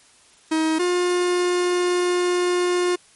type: tone pair in turn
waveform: 45% pulse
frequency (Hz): 317.2 / 356.4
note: D#4 / F4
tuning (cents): +33 / +35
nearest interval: major second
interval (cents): 202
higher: second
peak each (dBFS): -18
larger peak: neither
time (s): 0.51-0.79 / 0.79-2.96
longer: second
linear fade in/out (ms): 10
effects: white hiss -53 dBFS RMS until 3.15 s + MP3 48 kbps